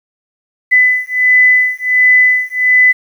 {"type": "beating tone pair", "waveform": "sine", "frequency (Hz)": [2003, 2004.4], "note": ["B6", "B6"], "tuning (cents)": [24, 25], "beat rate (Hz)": 1.4, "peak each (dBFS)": -10, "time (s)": [0.71, 2.93], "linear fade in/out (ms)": 20, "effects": ["7-bit"]}